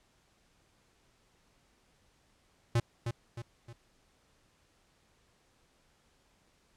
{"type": "tone with echo", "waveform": "square", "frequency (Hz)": 117.4, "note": "A#2", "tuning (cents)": 13, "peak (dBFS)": -25, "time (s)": [2.75, 2.8], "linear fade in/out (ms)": 5, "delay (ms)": 310, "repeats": 3, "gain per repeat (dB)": -7, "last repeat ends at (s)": 3.73, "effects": ["pink hiss -69 dBFS RMS until 6.76 s", "low-pass 9000 Hz 12 dB/octave"]}